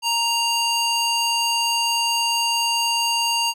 square tone with band-pass filter, 932.3 Hz, A#5, in tune, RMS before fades -21 dBFS, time 0.02-3.54 s, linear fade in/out 50 ms, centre 4500 Hz, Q 0.82, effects none

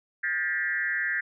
sine tone with frequency modulation, 1760 Hz, A6, in tune, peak -25 dBFS, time 0.23-1.21 s, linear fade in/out 10 ms, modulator 165 Hz, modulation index 1.3, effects none

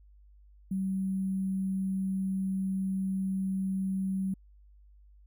sine tone with sample-and-hold, 191 Hz, G3, 45 cents flat, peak -28 dBFS, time 0.71-4.34 s, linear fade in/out 5 ms, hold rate 11025 Hz, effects added 50 Hz sine -54 dBFS peak until 5.26 s

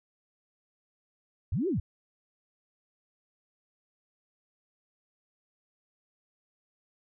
sine linear two-way sweep, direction up then down, 59.9 to 408 to 59.9 Hz, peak -26 dBFS, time 1.52-1.8 s, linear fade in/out 5 ms, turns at 1.68 s, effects none

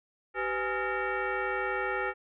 sine tone with frequency modulation, 502 Hz, B4, 28 cents sharp, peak -28 dBFS, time 0.34-2.14 s, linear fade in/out 50 ms, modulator 444 Hz, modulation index 3.7, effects none

